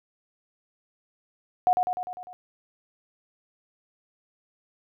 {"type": "tone with echo", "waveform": "sine", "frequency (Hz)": 727, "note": "F#5", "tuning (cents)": -31, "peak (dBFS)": -16, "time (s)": [1.67, 1.73], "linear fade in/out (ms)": 0, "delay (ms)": 100, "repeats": 6, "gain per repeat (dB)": -4, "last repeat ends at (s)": 2.33, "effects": []}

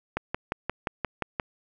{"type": "click train", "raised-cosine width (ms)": 0.5, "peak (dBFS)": -12, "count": 8, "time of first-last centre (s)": [0.17, 1.398], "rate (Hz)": 5.7, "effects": []}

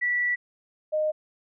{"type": "tone pair in turn", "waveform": "sine", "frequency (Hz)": [1955, 615.8], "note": ["B6", "D#5"], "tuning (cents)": [-18, -18], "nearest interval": "octave + minor sixth", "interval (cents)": 2000, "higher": "first", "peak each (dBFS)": -22, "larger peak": "neither", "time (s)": [[0.01, 0.36], [0.92, 1.12]], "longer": "first", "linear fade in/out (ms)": 20, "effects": []}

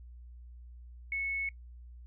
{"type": "tone", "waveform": "sine", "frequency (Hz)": 2202, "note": "C#7", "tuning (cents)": -12, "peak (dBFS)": -31, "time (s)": [1.12, 1.49], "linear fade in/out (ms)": 2, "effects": ["noise-tail reverb RT60 0.1 s tail -23 dB re dry", "added 60 Hz sine -47 dBFS peak until 2.06 s"]}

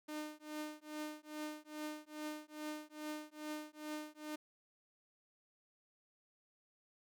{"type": "tone with tremolo", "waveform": "sawtooth", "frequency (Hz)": 303.8, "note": "D#4", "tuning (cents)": -41, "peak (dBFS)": -36, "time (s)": [0.08, 4.36], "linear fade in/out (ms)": 10, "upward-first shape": "triangle", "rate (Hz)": 2.4, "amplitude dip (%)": 100, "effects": []}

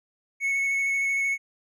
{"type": "tone with vibrato", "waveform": "triangle", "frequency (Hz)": 2205, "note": "C#7", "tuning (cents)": -10, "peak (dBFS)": -21, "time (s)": [0.4, 1.38], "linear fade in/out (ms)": 50, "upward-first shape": "square", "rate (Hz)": 13, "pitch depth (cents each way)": 9, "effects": []}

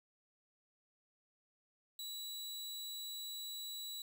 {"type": "tone", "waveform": "sawtooth", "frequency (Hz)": 3925, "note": "B7", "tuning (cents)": -11, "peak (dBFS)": -40, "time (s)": [1.99, 4.02], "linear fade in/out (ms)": 2, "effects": ["11-bit"]}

